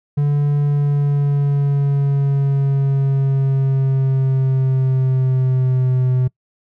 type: tone with pitch glide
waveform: triangle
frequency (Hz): 144.8 to 127.52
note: D3 to C3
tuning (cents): -24 to -44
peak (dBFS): -11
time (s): 0.17-6.28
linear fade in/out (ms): 10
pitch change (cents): -220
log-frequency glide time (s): 0.62-6.14
effects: noise-tail reverb RT60 0.1 s tail -23 dB re dry